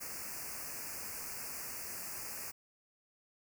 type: band-stop noise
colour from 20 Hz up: white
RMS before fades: -43 dBFS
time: 0-2.52 s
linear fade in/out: 20 ms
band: 2700 to 4600 Hz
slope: 96 dB/octave
effects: none